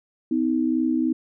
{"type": "tone pair together", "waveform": "sine", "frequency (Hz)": [253.9, 317], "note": ["B3", "D#4"], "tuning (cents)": [48, 32], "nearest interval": "major third", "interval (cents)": 384, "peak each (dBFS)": -22, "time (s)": [0.31, 1.13], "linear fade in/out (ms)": 5, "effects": []}